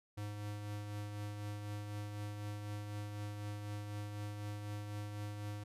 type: tone with tremolo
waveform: square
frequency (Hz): 103.83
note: G#2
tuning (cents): 0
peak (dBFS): -40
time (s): 0.17-5.64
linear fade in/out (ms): 10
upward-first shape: triangle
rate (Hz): 4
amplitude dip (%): 40
effects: resampled to 32000 Hz